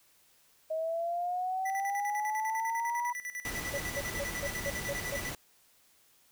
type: linear sweep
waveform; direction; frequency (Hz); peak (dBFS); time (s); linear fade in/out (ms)
sine; up; 630 to 972; -30; 0.7-3.13; 10
type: tone with tremolo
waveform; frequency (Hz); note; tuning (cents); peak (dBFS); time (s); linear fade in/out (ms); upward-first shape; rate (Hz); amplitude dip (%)
square; 1975.5; B6; 0; -36; 1.65-5.3; 10; square; 10; 75
type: noise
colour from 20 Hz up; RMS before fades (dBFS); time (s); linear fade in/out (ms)
pink; -39; 3.45-5.35; 2
type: tone bursts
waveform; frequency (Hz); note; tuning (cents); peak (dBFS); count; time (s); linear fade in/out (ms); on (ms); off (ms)
sine; 564; C#5; +30; -32; 7; 3.73-5.167; 10; 51; 180
effects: white hiss -65 dBFS RMS until 6.31 s